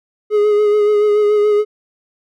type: tone with vibrato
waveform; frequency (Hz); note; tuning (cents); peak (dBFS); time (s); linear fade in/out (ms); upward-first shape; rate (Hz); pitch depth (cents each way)
triangle; 418.3; G#4; +12; -8; 0.3-1.65; 50; sine; 7; 25
effects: none